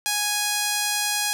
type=tone; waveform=5% pulse; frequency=830 Hz; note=G#5; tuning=1 cent flat; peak=-10 dBFS; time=0.06-1.33 s; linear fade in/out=0 ms; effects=none